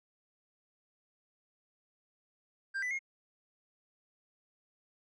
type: tone with pitch steps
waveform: triangle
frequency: 1586 / 1993 / 2145 Hz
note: G6 / B6 / C7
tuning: +20 / +15 / +42 cents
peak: -31 dBFS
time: 2.74-2.992 s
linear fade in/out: 20 ms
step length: 84 ms
effects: resampled to 22050 Hz